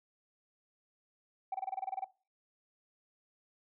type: tone bursts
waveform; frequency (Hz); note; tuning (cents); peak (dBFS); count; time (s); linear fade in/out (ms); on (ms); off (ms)
sine; 767; G5; -38; -31; 11; 1.52-2.045; 5; 25; 25
effects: noise-tail reverb RT60 0.3 s tail -18 dB re dry + tanh soft clip ceiling -30 dBFS